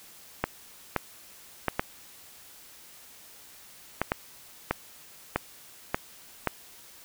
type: clicks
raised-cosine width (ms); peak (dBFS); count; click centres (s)
0.5; -9; 10; 0.44 / 0.963 / 1.683 / 1.795 / 4.016 / 4.119 / 4.71 / 5.36 / 5.945 / 6.473
effects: white hiss -51 dBFS RMS until 7.04 s